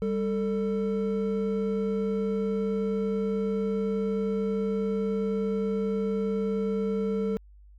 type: tone pair together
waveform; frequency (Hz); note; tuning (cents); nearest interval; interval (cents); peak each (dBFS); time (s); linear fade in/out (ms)
triangle; 198.3 / 445.2; G3 / A4; +20 / +20; octave + major second; 1400; -26; 0.02-7.37; 0
effects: added 50 Hz sine -49 dBFS peak until 7.78 s